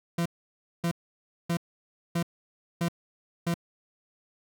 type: tone bursts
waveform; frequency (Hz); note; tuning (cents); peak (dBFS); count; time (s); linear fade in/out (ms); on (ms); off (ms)
40% pulse; 170; F3; -46; -24; 6; 0.18-3.542; 5; 77; 580
effects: none